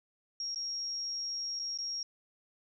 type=tone with dropouts; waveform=sine; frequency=5588 Hz; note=F8; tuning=in tune; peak=-34 dBFS; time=0.4-2.03 s; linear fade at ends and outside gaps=2 ms; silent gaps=0.547-0.558 / 1.592-1.596 / 1.776-1.786 s; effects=none